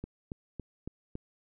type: click train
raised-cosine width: 3 ms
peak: -25 dBFS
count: 5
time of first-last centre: 0.04-1.154 s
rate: 3.59 Hz
effects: none